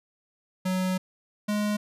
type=tone pair in turn; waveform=square; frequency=185.5 / 208.7 Hz; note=F#3 / G#3; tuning=+5 / +9 cents; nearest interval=major second; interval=204 cents; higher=second; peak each=-25 dBFS; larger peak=neither; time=0.65-0.98 / 1.48-1.77 s; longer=first; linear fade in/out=10 ms; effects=resampled to 32000 Hz